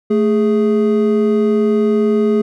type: tone pair together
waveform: triangle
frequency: 220 / 415.3 Hz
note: A3 / G#4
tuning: 0 / 0 cents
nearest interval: major seventh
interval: 1100 cents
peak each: -12 dBFS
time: 0.1-2.42 s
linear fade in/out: 10 ms
effects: none